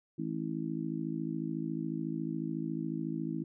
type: harmonic tone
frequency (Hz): 54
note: A1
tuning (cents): -32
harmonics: 3 / 4 / 5 / 6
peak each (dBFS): -38 / -40 / -38 / -38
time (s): 0.18-3.44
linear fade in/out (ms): 10
effects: none